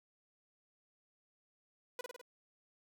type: tone with echo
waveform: sawtooth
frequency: 493.9 Hz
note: B4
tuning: in tune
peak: -35 dBFS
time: 1.99-2.01 s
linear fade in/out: 2 ms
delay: 51 ms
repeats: 4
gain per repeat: -3 dB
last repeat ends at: 2.214 s
effects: none